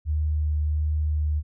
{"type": "tone with vibrato", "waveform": "sine", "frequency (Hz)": 76, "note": "D#2", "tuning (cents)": -40, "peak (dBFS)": -21, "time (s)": [0.05, 1.43], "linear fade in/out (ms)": 50, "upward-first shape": "triangle", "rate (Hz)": 1.4, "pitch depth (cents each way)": 13, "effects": []}